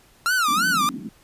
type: tone with vibrato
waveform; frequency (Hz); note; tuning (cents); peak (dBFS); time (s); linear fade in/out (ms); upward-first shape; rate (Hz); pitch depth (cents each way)
45% pulse; 1335; E6; +22; -18; 0.26-0.89; 0; sine; 3; 230
type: band-pass noise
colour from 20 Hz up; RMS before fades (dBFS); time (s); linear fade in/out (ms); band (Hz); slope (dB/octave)
white; -32; 0.48-1.09; 5; 170 to 280; 48
effects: pink hiss -55 dBFS RMS until 1.23 s + resampled to 32000 Hz